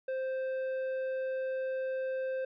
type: tone with tanh clipping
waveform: sine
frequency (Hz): 523.3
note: C5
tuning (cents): 0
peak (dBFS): -33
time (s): 0.08-2.45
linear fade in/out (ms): 5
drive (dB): 8
effects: none